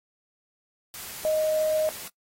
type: tone in noise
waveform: sine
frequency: 622.3 Hz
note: D#5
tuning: in tune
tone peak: -21 dBFS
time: 1.25-1.89 s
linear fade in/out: 0 ms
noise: white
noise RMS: -39 dBFS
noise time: 0.94-2.08 s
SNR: +15 dB
effects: noise-tail reverb RT60 0.1 s tail -20 dB re dry + AAC 48 kbps